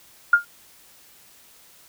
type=tone with exponential decay; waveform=sine; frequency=1412 Hz; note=F6; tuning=19 cents sharp; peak=-7 dBFS; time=0.33-0.45 s; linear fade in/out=5 ms; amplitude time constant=25 ms; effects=white hiss -52 dBFS RMS until 1.88 s

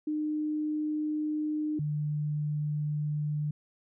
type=tone pair in turn; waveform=sine; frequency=304.3 / 149.36 Hz; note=D#4 / D3; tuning=-38 / +30 cents; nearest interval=octave; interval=1232 cents; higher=first; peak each=-28 dBFS; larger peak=neither; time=0.07-1.79 / 1.79-3.51 s; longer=neither; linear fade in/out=5 ms; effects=none

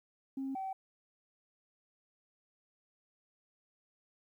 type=tone pair in turn; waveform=sine; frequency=269 / 767.2 Hz; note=C4 / G5; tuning=+48 / -37 cents; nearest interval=octave + tritone; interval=1815 cents; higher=second; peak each=-34 / -35 dBFS; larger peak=first; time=0.37-0.55 / 0.55-0.73 s; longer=neither; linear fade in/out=5 ms; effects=tanh soft clip ceiling -32 dBFS + 12-bit

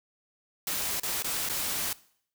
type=noise with dropouts; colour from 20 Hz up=white; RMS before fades=-31 dBFS; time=0.67-1.93 s; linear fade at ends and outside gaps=2 ms; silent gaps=0.999-1.032 / 1.224-1.244 / 1.489-1.496 s; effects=noise-tail reverb RT60 0.6 s tail -20 dB re dry

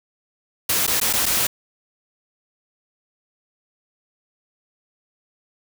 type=noise with dropouts; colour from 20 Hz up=white; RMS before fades=-20 dBFS; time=0.69-1.47 s; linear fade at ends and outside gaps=5 ms; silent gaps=0.867-0.876 / 1.001-1.013 / 1.129-1.134 / 1.258-1.262 s; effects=none

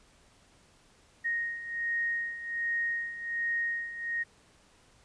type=beating tone pair; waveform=sine; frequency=1864.7 / 1866 Hz; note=A#6 / A#6; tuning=0 / +1 cents; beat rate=1.3 Hz; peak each=-36 / -31 dBFS; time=1.24-4.24 s; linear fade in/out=20 ms; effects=pink hiss -62 dBFS RMS until 5.04 s + resampled to 22050 Hz

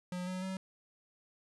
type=tone with pitch steps; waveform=square; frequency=180 / 184.53 / 189.17 Hz; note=F#3 / F#3 / F#3; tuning=-47 / -4 / +39 cents; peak=-37 dBFS; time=0.12-0.57 s; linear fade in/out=2 ms; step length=150 ms; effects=resampled to 24000 Hz + 12-bit

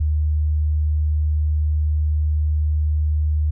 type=tone; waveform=sine; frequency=76 Hz; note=D#2; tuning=40 cents flat; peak=-16 dBFS; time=0-3.51 s; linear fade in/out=10 ms; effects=none

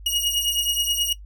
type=beating tone pair; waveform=sawtooth; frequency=2876 / 2885.4 Hz; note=F#7 / F#7; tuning=-50 / -44 cents; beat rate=9.4 Hz; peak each=-20 dBFS; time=0.06-1.13 s; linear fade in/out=5 ms; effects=noise-tail reverb RT60 0.1 s tail -18 dB re dry + added 50 Hz sine -38 dBFS peak until 1.25 s

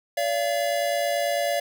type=tone pair together; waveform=square; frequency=573.9 / 683 Hz; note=D5 / F5; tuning=-40 / -39 cents; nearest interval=minor third; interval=301 cents; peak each=-26 dBFS; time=0.17-1.6 s; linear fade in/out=5 ms; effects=none

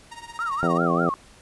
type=tone with tremolo; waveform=sawtooth; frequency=934 Hz; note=A#5; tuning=3 cents sharp; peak=-31 dBFS; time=0.11-0.78 s; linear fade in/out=10 ms; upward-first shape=triangle; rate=17 Hz; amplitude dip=90%
type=tone with vibrato; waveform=sine; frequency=1232 Hz; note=D#6; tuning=17 cents flat; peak=-24 dBFS; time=0.39-1.14 s; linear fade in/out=0 ms; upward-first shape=sine; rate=5.1 Hz; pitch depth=230 cents each way
type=harmonic tone; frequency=85 Hz; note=F2; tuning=46 cents flat; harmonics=2 / 3 / 4 / 5 / 6 / 7 / 8 / 9; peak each=-25 / -27 / -28 / -29 / -30 / -30 / -31 / -32 dBFS; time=0.63-1.09 s; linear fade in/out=0 ms
effects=pink hiss -51 dBFS RMS until 1.41 s + resampled to 24000 Hz

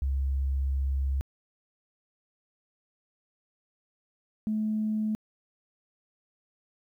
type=tone pair in turn; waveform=sine; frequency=67.9 / 215.6 Hz; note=C#2 / A3; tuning=-35 / -35 cents; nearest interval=octave + minor sixth; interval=2000 cents; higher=second; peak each=-24 / -25 dBFS; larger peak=first; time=0.02-1.21 / 4.47-5.15 s; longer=first; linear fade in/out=0 ms; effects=tanh soft clip ceiling -20 dBFS + 11-bit

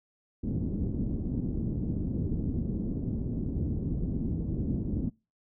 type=low-pass noise; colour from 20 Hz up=white; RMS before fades=-31 dBFS; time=0.43-5.1 s; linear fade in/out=10 ms; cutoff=270 Hz; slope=24 dB/octave; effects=noise-tail reverb RT60 0.3 s tail -26 dB re dry

